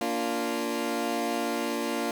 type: chord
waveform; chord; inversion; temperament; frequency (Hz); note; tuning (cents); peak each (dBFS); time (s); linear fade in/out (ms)
20% pulse; Bb major; none; equal with one note detuned; 233.1 / 289.3 / 349.2; Bb3 / D4 / F4; 0 / -26 / 0; -27; 0.01-2.11; 2
effects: none